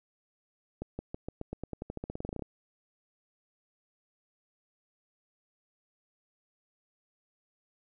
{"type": "accelerating click train", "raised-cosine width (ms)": 2, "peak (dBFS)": -23, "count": 21, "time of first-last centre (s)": [0.82, 2.422], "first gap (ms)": 170, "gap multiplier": 0.91, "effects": []}